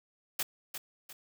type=noise with echo; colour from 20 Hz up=white; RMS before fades=-32 dBFS; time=0.39-0.43 s; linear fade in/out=5 ms; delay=350 ms; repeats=2; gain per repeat=-8 dB; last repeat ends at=1.13 s; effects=none